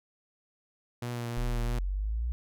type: tone with vibrato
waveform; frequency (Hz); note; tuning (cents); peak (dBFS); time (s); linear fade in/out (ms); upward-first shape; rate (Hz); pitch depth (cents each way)
sawtooth; 119.6; A#2; +45; -29; 1.02-1.79; 5; triangle; 2.9; 27
type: exponential sweep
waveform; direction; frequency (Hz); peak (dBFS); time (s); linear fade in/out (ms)
sine; up; 33.87 to 61.74; -28; 1.37-2.32; 0
effects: none